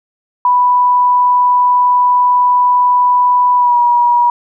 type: tone with pitch glide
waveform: sine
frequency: 987.8 to 963 Hz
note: B5 to B5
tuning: 0 to -44 cents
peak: -7 dBFS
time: 0.45-4.3 s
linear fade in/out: 2 ms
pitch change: -44 cents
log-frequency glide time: 3.56-3.78 s
effects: none